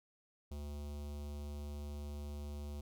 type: tone with notch filter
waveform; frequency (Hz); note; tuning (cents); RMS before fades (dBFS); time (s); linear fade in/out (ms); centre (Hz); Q
square; 72.9; D2; -12; -44; 0.51-2.81; 5; 1700; 0.73
effects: none